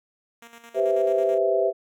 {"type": "tone with tremolo", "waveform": "5% pulse", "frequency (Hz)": 233.1, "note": "A#3", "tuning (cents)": 0, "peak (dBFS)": -32, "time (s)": [0.42, 1.38], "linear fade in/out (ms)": 2, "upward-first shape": "square", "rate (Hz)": 9.2, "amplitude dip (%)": 60}
{"type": "chord", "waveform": "sine", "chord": "C major seventh", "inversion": "second", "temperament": "equal", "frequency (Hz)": [392, 493.9, 523.3, 659.3], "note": ["G4", "B4", "C5", "E5"], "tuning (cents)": [0, 0, 0, 0], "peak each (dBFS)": [-24, -27, -26, -22], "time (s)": [0.74, 1.73], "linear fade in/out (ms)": 50}
{"effects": []}